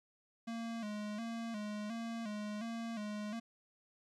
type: tone with vibrato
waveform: square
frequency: 219.4 Hz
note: A3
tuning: 5 cents flat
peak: -40 dBFS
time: 0.47-3.4 s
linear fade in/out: 10 ms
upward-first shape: square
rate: 1.4 Hz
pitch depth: 80 cents each way
effects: low-pass 7000 Hz 12 dB/octave + 13-bit